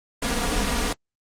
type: noise with comb filter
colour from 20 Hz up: pink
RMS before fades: -23 dBFS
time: 0.22-0.93 s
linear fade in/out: 5 ms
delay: 4.2 ms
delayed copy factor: +1
effects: low-pass 9000 Hz 12 dB/octave + Opus 24 kbps